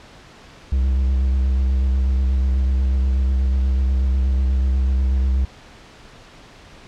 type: tone with vibrato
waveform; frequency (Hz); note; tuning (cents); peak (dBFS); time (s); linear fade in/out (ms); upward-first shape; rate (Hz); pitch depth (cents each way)
triangle; 65.41; C2; 0; -13; 0.72-5.45; 5; sine; 8.2; 35
effects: pink hiss -44 dBFS RMS until 6.87 s + low-pass 5000 Hz 12 dB/octave